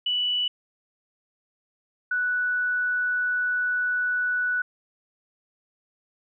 sine tone pair in turn, 2960 / 1480 Hz, F#7 / F#6, 0 / 0 cents, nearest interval octave, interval 1200 cents, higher first, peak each -22 dBFS, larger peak neither, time 0.06-0.48 / 2.11-4.62 s, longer second, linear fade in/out 5 ms, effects none

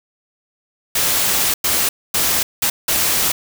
white noise bursts at uneven times, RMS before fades -17 dBFS, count 5, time 0.95-1.54 / 1.64-1.89 / 2.14-2.43 / 2.62-2.7 / 2.88-3.32 s, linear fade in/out 5 ms, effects none

